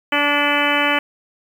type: harmonic tone with a mistuned harmonic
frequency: 290 Hz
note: D4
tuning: 22 cents flat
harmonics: 1 / 2 / 3 / 4 / 5 / 6 / 7 / 8 / 9 / 10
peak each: -24 / -24 / -24 / -24 / -24 / -24 / -24 / -24 / -24 / -24 dBFS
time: 0.12-0.99 s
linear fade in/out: 5 ms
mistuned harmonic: 10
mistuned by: +59 cents
effects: 7-bit